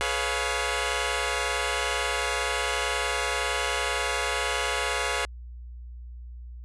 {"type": "chord", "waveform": "10% pulse", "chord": "C# dominant seventh", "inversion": "second", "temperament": "equal with one note detuned", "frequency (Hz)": [423.5, 493.9, 554.4, 698.5], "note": ["G#4", "B4", "C#5", "E#5"], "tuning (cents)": [34, 0, 0, 0], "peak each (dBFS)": -23, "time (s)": [0.01, 5.25], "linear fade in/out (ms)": 0, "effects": ["added 60 Hz sine -38 dBFS peak until 6.64 s", "resampled to 24000 Hz"]}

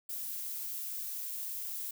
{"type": "noise", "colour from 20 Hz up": "violet", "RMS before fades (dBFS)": -39, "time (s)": [0.09, 1.91], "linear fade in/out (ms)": 5, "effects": []}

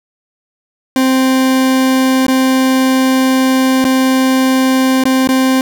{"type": "tone with dropouts", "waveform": "40% pulse", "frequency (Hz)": 261.6, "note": "C4", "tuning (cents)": 0, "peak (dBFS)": -8, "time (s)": [0.96, 5.61], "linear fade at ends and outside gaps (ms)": 1, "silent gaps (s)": [[2.266, 2.282], [3.843, 3.85], [5.038, 5.054], [5.274, 5.289]], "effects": []}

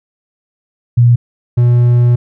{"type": "tone pair in turn", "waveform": ["sine", "triangle"], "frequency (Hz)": [120.1, 121.08], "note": ["B2", "B2"], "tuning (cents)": [-48, -34], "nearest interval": "unison", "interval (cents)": 14, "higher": "second", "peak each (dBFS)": -4, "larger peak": "neither", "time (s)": [[0.97, 1.16], [1.57, 2.16]], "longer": "second", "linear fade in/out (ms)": 10, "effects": []}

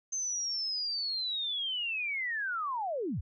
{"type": "linear sweep", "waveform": "sine", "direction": "down", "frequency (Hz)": [6290, 55], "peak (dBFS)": -31, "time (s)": [0.12, 3.21], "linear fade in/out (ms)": 10, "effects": []}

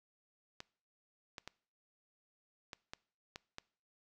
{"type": "clicks", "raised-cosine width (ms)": 0.2, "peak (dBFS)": -27, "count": 7, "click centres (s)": [0.604, 1.382, 1.476, 2.732, 2.935, 3.359, 3.584], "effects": ["noise-tail reverb RT60 0.5 s tail -23 dB re dry"]}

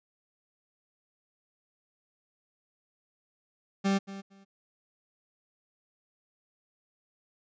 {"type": "tone with echo", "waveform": "40% pulse", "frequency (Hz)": 196, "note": "G3", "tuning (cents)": 0, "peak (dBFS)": -23, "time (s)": [3.84, 3.99], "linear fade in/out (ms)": 20, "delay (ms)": 230, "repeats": 2, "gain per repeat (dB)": -15, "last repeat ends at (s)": 4.45, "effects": ["resampled to 16000 Hz"]}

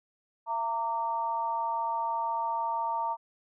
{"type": "tone with amplitude modulation", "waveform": "sine", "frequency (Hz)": 919, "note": "A#5", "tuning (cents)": -25, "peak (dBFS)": -24, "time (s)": [0.46, 3.17], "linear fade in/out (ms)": 50, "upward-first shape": "sine", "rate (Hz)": 246, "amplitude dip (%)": 80, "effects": []}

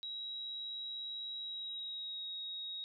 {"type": "tone with pitch glide", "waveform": "sine", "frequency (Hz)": [3854, 3781], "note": ["B7", "A#7"], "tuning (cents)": [-43, 24], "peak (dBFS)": -40, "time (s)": [0.03, 2.84], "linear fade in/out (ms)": 0, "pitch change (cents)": -33, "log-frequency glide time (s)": [1.38, 2.27], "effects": []}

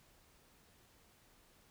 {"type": "silence", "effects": ["pink hiss -67 dBFS RMS until 1.7 s"]}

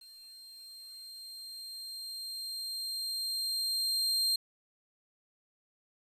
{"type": "tone with level ramp", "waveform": "40% pulse", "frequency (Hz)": 4186, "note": "C8", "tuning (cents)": 0, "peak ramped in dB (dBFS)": [-50, -25], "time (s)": [0.01, 4.36], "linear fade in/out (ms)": 5, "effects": ["resampled to 32000 Hz", "11-bit"]}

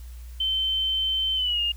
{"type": "tone with pitch glide", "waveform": "sine", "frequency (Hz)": [3088, 2832], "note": ["G7", "F7"], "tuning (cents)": [-27, 23], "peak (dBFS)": -22, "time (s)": [0.4, 1.72], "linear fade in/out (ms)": 5, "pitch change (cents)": -150, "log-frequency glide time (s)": [1.35, 1.61], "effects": ["added 60 Hz sine -37 dBFS peak until 1.76 s", "white hiss -55 dBFS RMS until 1.76 s"]}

